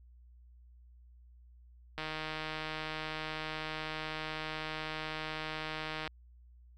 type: click train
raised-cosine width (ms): 0.3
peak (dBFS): -22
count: 640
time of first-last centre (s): 1.98-6.076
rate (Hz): 156
effects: added 60 Hz sine -55 dBFS peak until 6.77 s